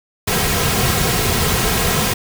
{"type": "noise with comb filter", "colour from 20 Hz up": "pink", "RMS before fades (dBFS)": -17, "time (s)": [0.27, 2.14], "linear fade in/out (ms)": 10, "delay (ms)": 3.4, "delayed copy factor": -0.55, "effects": []}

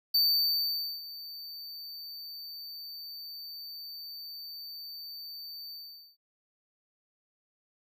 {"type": "tone with ADSR envelope", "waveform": "square", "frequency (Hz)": 4578, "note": "D8", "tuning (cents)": -45, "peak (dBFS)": -22, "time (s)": [0.14, 6.17], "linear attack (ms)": 9, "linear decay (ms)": 860, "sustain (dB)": -19, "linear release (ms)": 450, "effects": []}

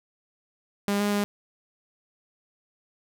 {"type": "tone with pitch steps", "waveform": "sawtooth", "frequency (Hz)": [202.1, 205.4, 204.2], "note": ["G#3", "G#3", "G#3"], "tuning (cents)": [-47, -19, -29], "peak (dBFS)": -19, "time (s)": [0.88, 1.24], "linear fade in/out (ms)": 0, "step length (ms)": 120, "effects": []}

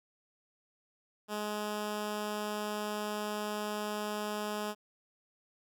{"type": "tone", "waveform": "10% pulse", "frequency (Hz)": 210, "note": "G#3", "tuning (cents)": 19, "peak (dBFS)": -26, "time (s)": [1.28, 4.75], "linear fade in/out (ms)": 50, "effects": []}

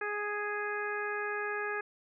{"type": "harmonic tone", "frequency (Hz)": 415.3, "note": "G#4", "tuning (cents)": 0, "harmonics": [1, 2, 3, 4, 5, 6], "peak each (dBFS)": [-37, -42, -40, -36, -45, -45], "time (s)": [0.01, 1.81], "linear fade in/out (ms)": 5, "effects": []}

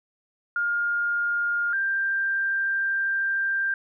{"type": "tone pair in turn", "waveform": "sine", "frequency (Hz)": [1414, 1583.2], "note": ["F6", "G6"], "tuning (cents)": [21, 17], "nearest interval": "major second", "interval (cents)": 196, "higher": "second", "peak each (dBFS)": -22, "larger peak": "neither", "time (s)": [[0.56, 1.73], [1.73, 3.74]], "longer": "second", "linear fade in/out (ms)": 2, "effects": []}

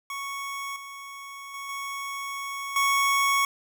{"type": "tone with level steps", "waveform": "25% pulse", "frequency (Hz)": 1108.7, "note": "C#6", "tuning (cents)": 0, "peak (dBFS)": [-28, -35, -31, -28, -17], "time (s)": [0.1, 3.45], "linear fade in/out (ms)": 2, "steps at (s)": [0.76, 1.54, 1.69, 2.76], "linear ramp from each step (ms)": 2, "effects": []}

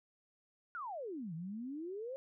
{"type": "exponential two-way sweep", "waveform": "sine", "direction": "down then up", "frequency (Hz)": [1480, 155.56, 549], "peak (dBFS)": -40, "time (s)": [0.75, 2.16], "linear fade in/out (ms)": 0, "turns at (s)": 1.34, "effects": []}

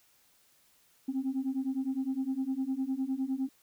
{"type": "beating tone pair", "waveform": "sine", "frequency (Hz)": [260, 269.8], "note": ["C4", "C#4"], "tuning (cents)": [-11, -47], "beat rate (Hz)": 9.8, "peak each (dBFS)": [-32, -31], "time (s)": [1.08, 3.49], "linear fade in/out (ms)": 10, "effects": ["tanh soft clip ceiling -25 dBFS", "white hiss -66 dBFS RMS until 3.62 s"]}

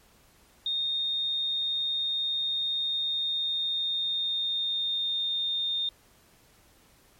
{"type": "tone with pitch glide", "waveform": "sine", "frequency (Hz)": [3679, 3645], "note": ["A#7", "A#7"], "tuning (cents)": [-24, -40], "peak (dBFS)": -26, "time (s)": [0.66, 5.89], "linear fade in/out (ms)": 2, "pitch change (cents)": -16, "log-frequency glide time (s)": [2.76, 5.35], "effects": ["pink hiss -60 dBFS RMS until 7.19 s", "MP3 64 kbps"]}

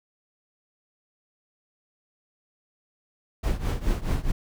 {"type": "noise with tremolo", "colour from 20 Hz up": "brown", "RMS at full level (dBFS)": -21, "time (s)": [3.43, 4.32], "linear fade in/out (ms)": 10, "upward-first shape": "triangle", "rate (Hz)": 4.7, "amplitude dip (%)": 90, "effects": []}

